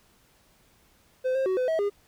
triangle tone with pitch steps, 514 / 531 / 375.1 / 507 / 644 / 406.2 Hz, C5 / C5 / F#4 / B4 / E5 / G#4, -31 / +25 / +24 / +45 / -41 / -38 cents, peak -21 dBFS, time 1.24-1.9 s, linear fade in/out 20 ms, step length 110 ms, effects pink hiss -62 dBFS RMS until 2.07 s

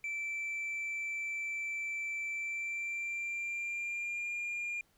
sine tone with pitch glide, 2330 to 2408 Hz, D7 to D7, -14 to +43 cents, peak -32 dBFS, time 0.04-4.81 s, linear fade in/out 2 ms, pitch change +57 cents, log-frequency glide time 2.3-4.32 s, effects tanh soft clip ceiling -34 dBFS + pink hiss -71 dBFS RMS until 4.97 s

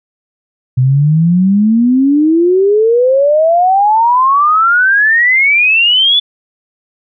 sine exponential sweep, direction up, 124.6 to 3490 Hz, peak -6 dBFS, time 0.77-6.2 s, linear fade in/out 10 ms, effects none

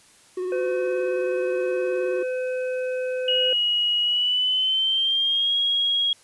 triangle tone with vibrato, 366.2 Hz, F#4, 18 cents flat, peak -23 dBFS, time 0.37-2.23 s, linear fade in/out 5 ms, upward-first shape square, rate 19 Hz, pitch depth 24 cents each way
harmonic tone, 509 Hz, C5, 48 cents flat, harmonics 1 / 3 / 5, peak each -24 / -37 / -39 dBFS, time 0.52-3.53 s, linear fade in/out 2 ms
sine tone with pitch glide, 2900 to 3293 Hz, F#7 to G#7, -35 to -15 cents, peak -19 dBFS, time 3.28-6.13 s, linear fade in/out 2 ms, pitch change +220 cents, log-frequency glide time 4.02-5.55 s
effects white hiss -54 dBFS RMS until 6.23 s + resampled to 24000 Hz

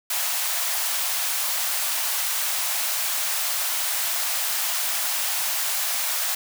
white high-pass noise, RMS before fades -25 dBFS, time 0.1-6.35 s, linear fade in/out 5 ms, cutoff 600 Hz, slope 48 dB/octave, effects none

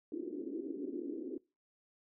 pink band-pass noise, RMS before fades -41 dBFS, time 0.12-1.38 s, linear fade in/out 2 ms, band 280 to 380 Hz, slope 48 dB/octave, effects noise-tail reverb RT60 0.3 s tail -24 dB re dry

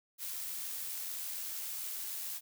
blue noise with amplitude modulation, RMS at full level -39 dBFS, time 0.18-2.41 s, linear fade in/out 50 ms, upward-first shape sine, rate 86.8 Hz, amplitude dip 25%, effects none

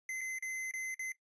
square tone with dropouts, 2055 Hz, C7, 32 cents flat, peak -37 dBFS, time 0.09-1.12 s, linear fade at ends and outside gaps 2 ms, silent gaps 0.21-0.213 / 0.386-0.424 / 0.712-0.737 / 0.944-0.993 s, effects noise-tail reverb RT60 0.1 s tail -17 dB re dry + resampled to 22050 Hz

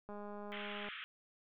click train, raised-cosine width 1 ms, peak -35 dBFS, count 165, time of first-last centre 0.09-0.886 s, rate 206 Hz
white band-pass noise, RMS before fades -47 dBFS, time 0.52-1.04 s, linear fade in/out 0 ms, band 1200 to 3400 Hz, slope 96 dB/octave
effects none

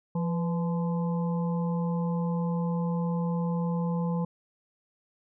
harmonic tone with a mistuned harmonic, 171.7 Hz, F3, 29 cents flat, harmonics 1 / 3 / 5 / 6, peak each -26 / -36 / -40 / -42 dBFS, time 0.15-4.25 s, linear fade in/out 5 ms, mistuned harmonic 3, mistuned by -59 cents, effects none

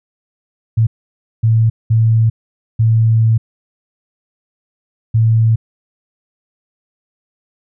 sine tone bursts at uneven times, 112.4 Hz, A2, 37 cents sharp, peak -8 dBFS, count 5, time 0.77-0.87 / 1.43-1.7 / 1.9-2.3 / 2.79-3.38 / 5.14-5.56 s, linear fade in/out 10 ms, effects none

